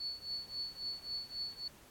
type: tone with tremolo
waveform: sine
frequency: 4435 Hz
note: C#8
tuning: in tune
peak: -35 dBFS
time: 0-1.68 s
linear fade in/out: 5 ms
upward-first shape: triangle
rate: 3.7 Hz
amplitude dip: 95%
effects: pink hiss -60 dBFS RMS until 1.9 s + AAC 64 kbps